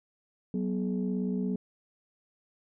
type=tone cluster; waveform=sine; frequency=188.5 / 245.9 / 422.8 Hz; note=F#3 / B3 / G#4; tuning=+32 / -7 / +31 cents; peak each=-29 / -32 / -37 dBFS; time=0.54-1.56 s; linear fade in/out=2 ms; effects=tanh soft clip ceiling -20 dBFS